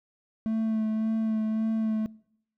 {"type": "tone with vibrato", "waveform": "triangle", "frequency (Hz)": 220, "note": "A3", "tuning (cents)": 0, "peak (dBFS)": -23, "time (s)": [0.46, 2.06], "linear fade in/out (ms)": 0, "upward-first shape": "sine", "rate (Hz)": 1.8, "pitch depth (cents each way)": 19, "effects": ["noise-tail reverb RT60 0.7 s tail -23 dB re dry"]}